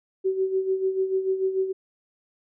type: tone with tremolo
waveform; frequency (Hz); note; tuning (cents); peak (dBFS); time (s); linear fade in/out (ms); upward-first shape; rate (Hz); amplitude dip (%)
sine; 380.4; F#4; +48; -19; 0.24-1.73; 20; sine; 6.8; 65
effects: none